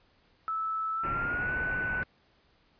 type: tone with pitch glide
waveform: sine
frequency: 1309 to 1495 Hz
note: E6 to F#6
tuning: -13 to +17 cents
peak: -29 dBFS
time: 0.48-2.03 s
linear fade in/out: 0 ms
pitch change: +230 cents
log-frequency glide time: 0.94-1.53 s
type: low-pass noise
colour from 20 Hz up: pink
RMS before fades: -38 dBFS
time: 1.03-2.04 s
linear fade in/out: 10 ms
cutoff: 2700 Hz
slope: 96 dB/octave
effects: pink hiss -66 dBFS RMS until 2.79 s + resampled to 11025 Hz